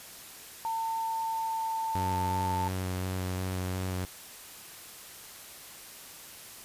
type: tone with pitch glide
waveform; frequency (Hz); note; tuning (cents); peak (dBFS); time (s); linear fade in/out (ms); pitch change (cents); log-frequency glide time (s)
sine; 901 to 889.1; A5 to A5; +41 to +18; -29; 0.65-2.68; 0; -23; 0.75-2.44
type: tone with vibrato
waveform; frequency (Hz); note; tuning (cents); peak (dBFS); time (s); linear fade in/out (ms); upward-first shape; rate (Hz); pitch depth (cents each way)
sawtooth; 92.6; F#2; +2; -27; 1.95-4.05; 0; square; 2.8; 12
effects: white hiss -47 dBFS RMS until 6.64 s + resampled to 32000 Hz